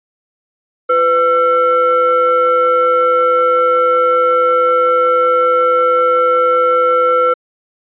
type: ring-modulated tone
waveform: triangle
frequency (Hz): 422.3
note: G#4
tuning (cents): +29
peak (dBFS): -4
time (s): 0.89-7.34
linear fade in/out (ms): 10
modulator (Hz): 925
effects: resampled to 8000 Hz

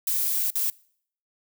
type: noise with dropouts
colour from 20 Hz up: violet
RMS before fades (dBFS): -25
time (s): 0.07-0.7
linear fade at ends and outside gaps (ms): 2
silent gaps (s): 0.504-0.554
effects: noise-tail reverb RT60 0.6 s tail -24 dB re dry

